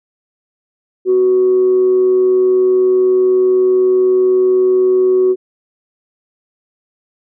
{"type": "tone with amplitude modulation", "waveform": "sine", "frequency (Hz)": 372, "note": "F#4", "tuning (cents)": 9, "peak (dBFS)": -6, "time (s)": [1.05, 5.36], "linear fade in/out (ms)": 50, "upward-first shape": "sine", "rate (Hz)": 120, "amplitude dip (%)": 30, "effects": ["tanh soft clip ceiling -4 dBFS"]}